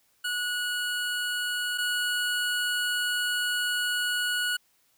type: tone pair in turn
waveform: 25% pulse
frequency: 1461 / 1461 Hz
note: F#6 / F#6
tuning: -22 / -22 cents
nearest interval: unison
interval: 0 cents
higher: neither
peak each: -24 / -22 dBFS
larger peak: second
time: 0.24-1.78 / 1.78-4.57 s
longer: second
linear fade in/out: 10 ms
effects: white hiss -67 dBFS RMS until 4.97 s